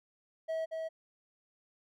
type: tone with echo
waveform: triangle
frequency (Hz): 645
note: E5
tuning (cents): -38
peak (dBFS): -30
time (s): 0.48-0.66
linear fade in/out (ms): 20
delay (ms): 230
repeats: 1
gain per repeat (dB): -3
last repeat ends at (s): 0.89
effects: none